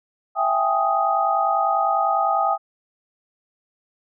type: tone cluster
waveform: sine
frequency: 664 / 784 / 834 / 1249 Hz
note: E5 / G5 / G#5 / D#6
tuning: +12 / 0 / +7 / +6 cents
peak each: -25 / -21 / -25 / -22 dBFS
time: 0.35-2.58 s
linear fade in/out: 50 ms
effects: none